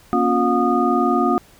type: tone cluster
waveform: sine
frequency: 236.5 / 276.3 / 356.6 / 717 / 1231 Hz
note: A#3 / C#4 / F4 / F5 / D#6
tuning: +25 / -6 / +36 / +45 / -19 cents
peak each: -21 dBFS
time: 0.13-1.38 s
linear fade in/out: 0 ms
effects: pink hiss -50 dBFS RMS until 1.59 s